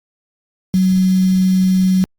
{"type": "tone with quantisation", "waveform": "sine", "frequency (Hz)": 186.8, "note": "F#3", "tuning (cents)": 17, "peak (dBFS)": -10, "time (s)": [0.74, 2.04], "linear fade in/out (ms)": 0, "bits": 5, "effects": ["Opus 48 kbps"]}